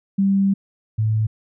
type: tone pair in turn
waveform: sine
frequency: 196 / 109.18 Hz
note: G3 / A2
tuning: 0 / -13 cents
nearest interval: minor seventh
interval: 1013 cents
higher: first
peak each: -14 / -16 dBFS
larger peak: first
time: 0.18-0.54 / 0.98-1.27 s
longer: first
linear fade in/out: 10 ms
effects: none